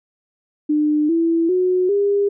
sine tone with pitch steps, 300.7 / 331.7 / 366 / 403.7 Hz, D4 / E4 / F#4 / G#4, +41 / +11 / -19 / -49 cents, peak -14 dBFS, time 0.69-2.29 s, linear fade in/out 10 ms, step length 400 ms, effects none

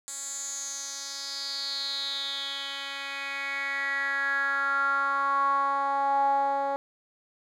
10% pulse tone with band-pass filter sweep, 277.3 Hz, C#4, 1 cent sharp, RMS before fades -29 dBFS, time 0.08-6.76 s, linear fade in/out 0 ms, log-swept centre 8000 to 690 Hz, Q 6.3, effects none

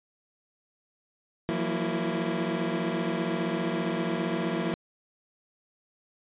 25% pulse tone cluster, 169 / 184.1 / 232.1 / 329.2 Hz, E3 / F#3 / A#3 / E4, +43 / -8 / -7 / -2 cents, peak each -29 dBFS, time 1.49-4.74 s, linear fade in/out 0 ms, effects resampled to 8000 Hz

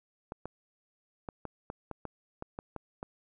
clicks, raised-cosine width 1 ms, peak -24 dBFS, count 11, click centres 0.321 / 0.456 / 1.288 / 1.453 / 1.701 / 1.913 / 2.053 / 2.424 / 2.589 / 2.763 / 3.029 s, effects none

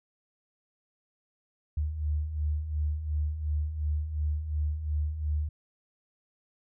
sine beating tone pair, 73.42 / 76.22 Hz, D2 / D#2, 0 / -35 cents, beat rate 2.8 Hz, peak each -35 / -28 dBFS, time 1.77-5.49 s, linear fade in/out 5 ms, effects none

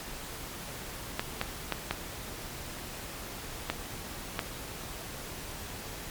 clicks, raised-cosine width 0.3 ms, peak -12 dBFS, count 6, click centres 1.195 / 1.414 / 1.723 / 1.91 / 3.7 / 4.392 s, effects pink hiss -41 dBFS RMS until 6.1 s + MP3 96 kbps

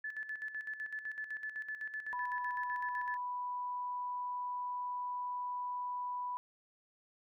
sine tone with tremolo, 1735 Hz, A6, 25 cents flat, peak -37 dBFS, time 0.04-3.17 s, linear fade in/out 5 ms, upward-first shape square, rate 7.9 Hz, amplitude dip 65%
sine tone, 987.8 Hz, B5, in tune, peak -36 dBFS, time 2.13-6.37 s, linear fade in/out 0 ms
effects none

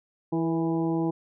harmonic tone with a mistuned harmonic, 164.6 Hz, E3, 2 cents flat, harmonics 1 / 2 / 3 / 4 / 5 / 6, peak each -29 / -25 / -36 / -39 / -36 / -41 dBFS, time 0.32-1.11 s, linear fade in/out 10 ms, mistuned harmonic 3, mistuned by -38 cents, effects none

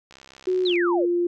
click train, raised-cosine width 0.2 ms, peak -28 dBFS, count 44, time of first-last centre 0.11-0.757 s, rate 66.5 Hz
sine tone with pitch glide, 368.3 to 348.8 Hz, F#4 to F4, -8 to -2 cents, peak -19 dBFS, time 0.47-1.27 s, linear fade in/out 5 ms, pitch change -94 cents, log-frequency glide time 0.63-0.74 s
sine exponential sweep, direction down, 4307 to 440 Hz, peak -24 dBFS, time 0.65-1.06 s, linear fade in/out 10 ms
effects none

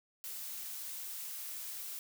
blue noise, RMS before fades -43 dBFS, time 0.24-1.99 s, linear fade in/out 0 ms, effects none

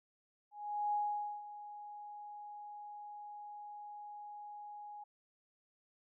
sine tone with ADSR envelope, 830.6 Hz, G#5, in tune, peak -31 dBFS, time 0.51-5.04 s, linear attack 420 ms, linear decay 490 ms, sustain -15 dB, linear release 8 ms, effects none

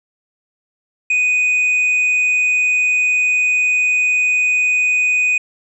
triangle tone, 2489 Hz, D#7, in tune, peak -11 dBFS, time 1.1-5.38 s, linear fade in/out 5 ms, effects resampled to 22050 Hz

